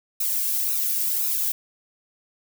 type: noise with flanger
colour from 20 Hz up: violet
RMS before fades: -24 dBFS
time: 0.2-1.52 s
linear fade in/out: 5 ms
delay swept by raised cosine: 0.76 to 1.86 ms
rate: 1.9 Hz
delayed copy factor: +0.85
effects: none